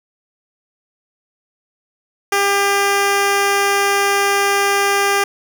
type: tone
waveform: 10% pulse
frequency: 400 Hz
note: G4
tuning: 35 cents sharp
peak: -5 dBFS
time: 2.32-5.24 s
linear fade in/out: 5 ms
effects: none